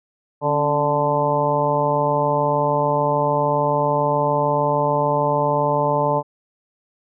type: harmonic tone with a mistuned harmonic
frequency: 146.83 Hz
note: D3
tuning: in tune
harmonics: 1 / 2 / 3 / 4 / 5 / 6 / 7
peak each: -25 / -29 / -25 / -21 / -31 / -21 / -25 dBFS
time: 0.41-6.23 s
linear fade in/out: 50 ms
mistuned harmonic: 2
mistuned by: -79 cents
effects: none